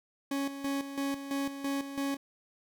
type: tone with tremolo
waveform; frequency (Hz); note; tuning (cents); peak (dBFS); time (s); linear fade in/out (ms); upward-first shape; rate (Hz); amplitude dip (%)
40% pulse; 277.2; C#4; 0; -29; 0.31-2.17; 5; square; 3; 65
effects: none